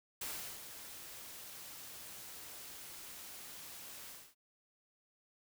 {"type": "noise with ADSR envelope", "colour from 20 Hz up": "white", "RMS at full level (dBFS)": -41, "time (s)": [0.21, 4.35], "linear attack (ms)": 6, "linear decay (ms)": 380, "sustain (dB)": -9, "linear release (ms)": 250, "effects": []}